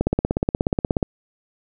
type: click train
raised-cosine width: 2 ms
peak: -5 dBFS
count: 18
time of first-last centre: 0.01-1.028 s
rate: 16.7 Hz
effects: none